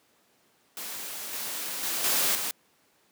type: noise with level steps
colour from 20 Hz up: white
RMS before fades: -37 / -34 / -30 / -25 / -31 dBFS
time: 0.77-2.51 s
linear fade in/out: 0 ms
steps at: 1.33 / 1.83 / 2.04 / 2.35 s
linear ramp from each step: 2 ms
effects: pink hiss -65 dBFS RMS until 3.11 s + high-pass 200 Hz 12 dB/octave